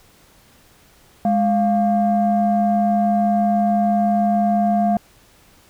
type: tone pair together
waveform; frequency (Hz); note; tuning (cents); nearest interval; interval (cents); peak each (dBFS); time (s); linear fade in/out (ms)
sine; 207.7 / 698.5; G#3 / F5; 0 / 0; octave + major sixth; 2100; -16; 1.25-4.97; 2
effects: tanh soft clip ceiling -9 dBFS + pink hiss -52 dBFS RMS until 5.69 s